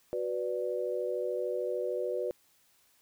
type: chord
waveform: sine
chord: B minor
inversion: second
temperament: equal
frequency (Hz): 370 / 493.9 / 587.3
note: F#4 / B4 / D5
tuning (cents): 0 / 0 / 0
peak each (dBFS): -35 / -33 / -36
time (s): 0.13-2.31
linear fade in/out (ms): 0
effects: white hiss -67 dBFS RMS until 3.01 s